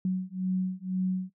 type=beating tone pair; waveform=sine; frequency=184.7 / 186.7 Hz; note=F#3 / F#3; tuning=-3 / +16 cents; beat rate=2 Hz; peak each=-30 / -30 dBFS; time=0.05-1.3 s; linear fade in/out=2 ms; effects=noise-tail reverb RT60 0.1 s tail -21 dB re dry